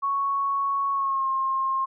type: tone with pitch glide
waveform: sine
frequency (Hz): 1108.7 to 1066.6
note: C#6 to C6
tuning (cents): 0 to +33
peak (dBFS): -22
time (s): 0.02-1.86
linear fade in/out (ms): 20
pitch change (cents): -67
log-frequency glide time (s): 0.92-1.28
effects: none